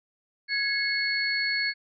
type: tone cluster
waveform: sine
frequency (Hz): 1670 / 2186 / 4401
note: G#6 / C#7 / C#8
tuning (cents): +9 / -25 / -13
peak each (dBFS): -29 / -28 / -29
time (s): 0.48-1.74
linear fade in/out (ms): 50
effects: none